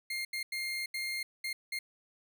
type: tone bursts at uneven times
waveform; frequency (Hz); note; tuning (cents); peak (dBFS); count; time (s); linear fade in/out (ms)
30% pulse; 2120; C7; +22; -31; 6; 0.1-0.25 / 0.33-0.43 / 0.52-0.86 / 0.94-1.23 / 1.44-1.53 / 1.72-1.79; 5
effects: none